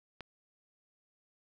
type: click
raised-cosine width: 0.3 ms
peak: -27 dBFS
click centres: 0.207 s
effects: 11-bit